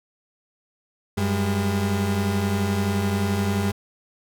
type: tone pair together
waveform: 35% pulse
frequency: 95.53 / 202.6 Hz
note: G2 / G#3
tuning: -44 / -43 cents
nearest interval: octave + minor second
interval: 1301 cents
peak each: -22 dBFS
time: 1.17-3.72 s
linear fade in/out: 10 ms
effects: none